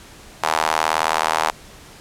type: tone with high-pass filter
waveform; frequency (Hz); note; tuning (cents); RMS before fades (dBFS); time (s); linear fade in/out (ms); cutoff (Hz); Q
sawtooth; 79.1; D#2; +29; -20; 0.43-1.51; 5; 870; 2.3
effects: pink hiss -43 dBFS RMS until 2 s + low-pass 11000 Hz 12 dB/octave